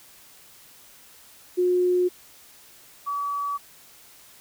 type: tone pair in turn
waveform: sine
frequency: 360 / 1142.9 Hz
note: F#4 / D6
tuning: -47 / -47 cents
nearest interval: octave + minor sixth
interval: 2000 cents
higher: second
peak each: -18 / -25 dBFS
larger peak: first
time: 1.57-2.09 / 3.06-3.58 s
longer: neither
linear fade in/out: 20 ms
effects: white hiss -51 dBFS RMS until 4.4 s